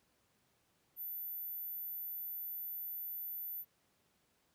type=tone; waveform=sine; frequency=14030 Hz; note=A9; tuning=6 cents flat; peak=-40 dBFS; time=0.96-3.65 s; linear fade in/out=50 ms; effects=pink hiss -75 dBFS RMS until 4.54 s + high-pass 80 Hz 12 dB/octave